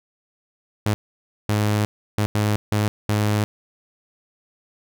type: tone bursts at uneven times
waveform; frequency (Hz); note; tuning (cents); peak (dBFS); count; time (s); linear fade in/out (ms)
sawtooth; 105.1; G#2; +21; -14; 6; 0.86-0.94 / 1.49-1.85 / 2.18-2.26 / 2.35-2.56 / 2.72-2.88 / 3.09-3.44; 0
effects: none